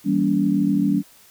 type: chord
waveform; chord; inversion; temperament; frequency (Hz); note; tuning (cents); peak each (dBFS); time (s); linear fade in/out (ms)
sine; E diminished seventh; none; just; 164.81 / 197.78 / 237.3 / 284.8; E3 / G3 / Bb3 / Db4; 0 / +16 / +31 / +47; -26 / -20 / -25 / -20; 0.04-1.03; 50
effects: white hiss -51 dBFS RMS until 1.3 s